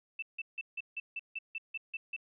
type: tone bursts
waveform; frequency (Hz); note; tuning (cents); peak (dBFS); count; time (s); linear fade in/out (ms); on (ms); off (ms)
sine; 2656; E7; +12; -35; 11; 0.19-2.164; 5; 34; 160
effects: none